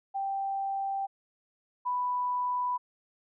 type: tone pair in turn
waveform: sine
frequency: 784 / 989.9 Hz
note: G5 / B5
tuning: 0 / +4 cents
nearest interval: major third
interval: 404 cents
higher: second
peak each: -29 / -27 dBFS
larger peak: second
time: 0.14-1.07 / 1.85-2.78 s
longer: neither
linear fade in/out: 20 ms
effects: none